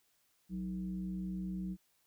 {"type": "tone with frequency modulation", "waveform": "sine", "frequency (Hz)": 185, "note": "F#3", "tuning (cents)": 0, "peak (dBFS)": -36, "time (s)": [0.49, 1.77], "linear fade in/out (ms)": 50, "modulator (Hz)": 130, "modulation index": 0.52, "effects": ["white hiss -74 dBFS RMS until 2.06 s"]}